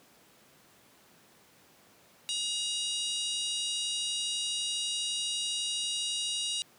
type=harmonic tone with a mistuned harmonic; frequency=952 Hz; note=A#5; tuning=36 cents sharp; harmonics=3 / 4 / 5 / 6 / 7 / 8 / 9 / 10; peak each=-35 / -34 / -42 / -41 / -45 / -44 / -45 / -42 dBFS; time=2.29-6.62 s; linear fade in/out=0 ms; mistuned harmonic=8; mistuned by=+15 cents; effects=pink hiss -60 dBFS RMS until 6.78 s + high-pass 150 Hz 12 dB/octave